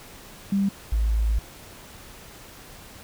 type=tone pair in turn; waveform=sine; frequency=197.7 / 54.63 Hz; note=G3 / A1; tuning=+15 / -12 cents; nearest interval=octave + minor seventh; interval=2227 cents; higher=first; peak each=-19 dBFS; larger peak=neither; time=0.52-0.69 / 0.92-1.39 s; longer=second; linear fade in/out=5 ms; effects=pink hiss -45 dBFS RMS until 3.03 s